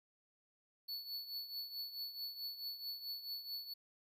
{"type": "tone with tremolo", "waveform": "square", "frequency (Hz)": 4435, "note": "C#8", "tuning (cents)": 0, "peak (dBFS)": -40, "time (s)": [0.88, 3.74], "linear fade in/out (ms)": 10, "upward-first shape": "triangle", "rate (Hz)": 4.6, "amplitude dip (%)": 75, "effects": ["13-bit"]}